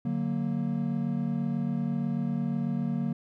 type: chord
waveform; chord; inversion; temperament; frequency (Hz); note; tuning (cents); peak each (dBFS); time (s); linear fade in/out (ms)
triangle; D augmented; none; equal; 146.83 / 185 / 233.1; D3 / F#3 / A#3; 0 / 0 / 0; -30 / -30 / -28; 0.05-3.13; 5
effects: none